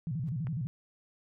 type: tone with vibrato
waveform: sine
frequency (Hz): 141.9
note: C#3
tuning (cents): +41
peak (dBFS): -31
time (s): 0.07-0.67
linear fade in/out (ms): 0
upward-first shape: square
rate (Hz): 12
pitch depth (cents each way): 250
type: noise with exponential growth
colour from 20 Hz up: brown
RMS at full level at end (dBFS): -47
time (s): 0.21-0.29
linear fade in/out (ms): 0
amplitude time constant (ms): 17
type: click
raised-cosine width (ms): 0.5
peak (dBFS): -32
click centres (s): 0.47
effects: none